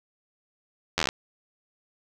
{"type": "slowing click train", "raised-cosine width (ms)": 0.2, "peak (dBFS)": -6, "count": 9, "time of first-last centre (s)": [0.98, 1.089], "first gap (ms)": 11, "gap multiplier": 1.06, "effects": []}